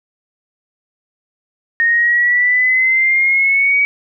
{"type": "exponential sweep", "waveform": "sine", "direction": "up", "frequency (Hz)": [1846, 2270], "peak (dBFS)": -10, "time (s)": [1.8, 3.85], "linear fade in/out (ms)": 0, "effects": []}